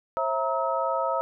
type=tone cluster; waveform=sine; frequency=536 / 659 / 937 / 1284 Hz; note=C5 / E5 / A#5 / E6; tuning=+42 / -1 / +9 / -46 cents; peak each=-29 dBFS; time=0.17-1.21 s; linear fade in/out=0 ms; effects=none